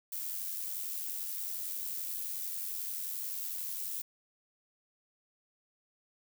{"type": "noise with amplitude modulation", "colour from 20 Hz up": "violet", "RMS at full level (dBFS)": -36, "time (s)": [0.12, 4.02], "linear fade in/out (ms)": 5, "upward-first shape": "sine", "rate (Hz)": 91.3, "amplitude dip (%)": 45, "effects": []}